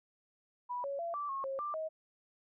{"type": "tone with pitch steps", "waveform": "sine", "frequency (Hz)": [981, 558, 679, 1165, 1087, 540, 1182, 633], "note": ["B5", "C#5", "F5", "D6", "C#6", "C#5", "D6", "D#5"], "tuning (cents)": [-12, 11, -49, -14, -34, -45, 11, 30], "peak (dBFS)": -35, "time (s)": [0.69, 1.89], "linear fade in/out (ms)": 20, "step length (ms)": 150, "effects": []}